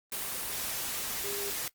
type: tone in noise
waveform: sine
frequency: 403.6 Hz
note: G#4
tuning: 49 cents flat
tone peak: -38 dBFS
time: 1.24-1.5 s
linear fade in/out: 2 ms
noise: white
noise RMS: -35 dBFS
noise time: 0.12-1.68 s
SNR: -6 dB
effects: noise-tail reverb RT60 0.1 s tail -19 dB re dry + Opus 24 kbps